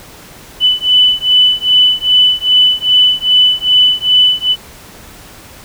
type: beating tone pair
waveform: sine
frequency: 2992 / 2994.5 Hz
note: F#7 / F#7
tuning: +19 / +20 cents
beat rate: 2.5 Hz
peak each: -10 dBFS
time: 0.6-4.56 s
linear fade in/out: 50 ms
effects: pink hiss -36 dBFS RMS until 5.64 s